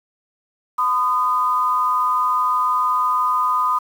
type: tone pair together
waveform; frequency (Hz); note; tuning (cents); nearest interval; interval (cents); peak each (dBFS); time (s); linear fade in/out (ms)
sine; 1013 / 1233.2; B5 / D#6; +44 / -16; minor third; 340; -19 / -18; 0.78-3.79; 10
effects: 7-bit